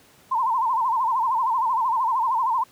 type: tone with vibrato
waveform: sine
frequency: 971 Hz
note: B5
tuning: 30 cents flat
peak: -19 dBFS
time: 0.31-2.64 s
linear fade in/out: 10 ms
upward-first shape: sine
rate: 13 Hz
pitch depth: 160 cents each way
effects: pink hiss -54 dBFS RMS until 2.71 s + high-pass 100 Hz 12 dB/octave